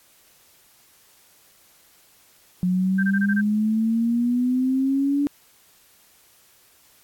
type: exponential sweep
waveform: sine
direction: up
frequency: 179.9 to 288.6 Hz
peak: -18 dBFS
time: 2.63-5.27 s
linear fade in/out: 0 ms
type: tone bursts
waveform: sine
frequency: 1572 Hz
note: G6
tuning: 4 cents sharp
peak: -23 dBFS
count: 6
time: 2.98-3.413 s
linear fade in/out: 10 ms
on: 53 ms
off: 23 ms
effects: white hiss -56 dBFS RMS until 7.03 s + AAC 64 kbps